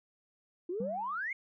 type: exponential sweep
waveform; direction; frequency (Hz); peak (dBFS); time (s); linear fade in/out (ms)
sine; up; 333.5 to 2217; -33; 0.69-1.33; 5
type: tone with exponential decay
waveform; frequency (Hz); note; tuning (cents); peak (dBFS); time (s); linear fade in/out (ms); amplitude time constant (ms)
sine; 196; G3; 0; -32; 0.8-1.2; 5; 85
effects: tanh soft clip ceiling -24 dBFS